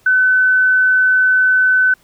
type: tone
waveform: sine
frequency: 1512 Hz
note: F#6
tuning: 37 cents sharp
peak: -9 dBFS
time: 0.06-1.94 s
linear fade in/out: 5 ms
effects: pink hiss -53 dBFS RMS until 2.03 s